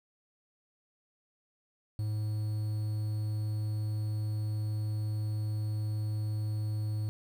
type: tone with quantisation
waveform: triangle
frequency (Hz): 106.8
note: G#2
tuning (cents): +49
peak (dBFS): -28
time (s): 1.99-7.09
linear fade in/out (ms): 0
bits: 9
effects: none